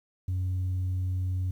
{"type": "tone", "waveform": "sine", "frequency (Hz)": 92.1, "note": "F#2", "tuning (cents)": -7, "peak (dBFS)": -24, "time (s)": [0.28, 1.51], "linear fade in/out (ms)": 5, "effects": ["tanh soft clip ceiling -25 dBFS", "10-bit"]}